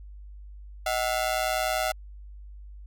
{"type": "ring-modulated tone", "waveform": "sawtooth", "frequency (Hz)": 690, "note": "F5", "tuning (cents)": -21, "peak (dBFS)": -18, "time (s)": [0.86, 1.92], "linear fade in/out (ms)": 5, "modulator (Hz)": 60.2, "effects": ["added 50 Hz sine -41 dBFS peak until 2.86 s"]}